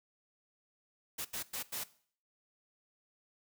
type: noise bursts at uneven times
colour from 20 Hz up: white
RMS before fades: -39 dBFS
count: 4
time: 1.18-1.25 / 1.33-1.43 / 1.53-1.63 / 1.72-1.84 s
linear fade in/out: 10 ms
effects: noise-tail reverb RT60 0.5 s tail -18 dB re dry